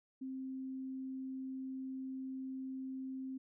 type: tone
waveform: sine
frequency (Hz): 263.1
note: C4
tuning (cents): +10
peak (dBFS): -40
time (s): 0.21-3.38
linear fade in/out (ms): 10
effects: none